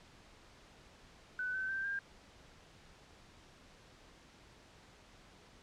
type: tone with pitch steps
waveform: sine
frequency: 1500 / 1532.4 / 1565.5 / 1599.3 Hz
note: F#6 / G6 / G6 / G6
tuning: +23 / -40 / -3 / +34 cents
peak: -35 dBFS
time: 1.39-1.99 s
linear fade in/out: 2 ms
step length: 150 ms
effects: pink hiss -60 dBFS RMS until 5.62 s + low-pass 6000 Hz 12 dB/octave